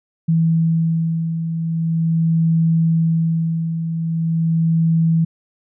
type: beating tone pair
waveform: sine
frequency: 163.4 / 163.82 Hz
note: E3 / E3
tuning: -15 / -10 cents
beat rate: 0.42 Hz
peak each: -23 / -15 dBFS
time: 0.28-5.25 s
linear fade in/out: 10 ms
effects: none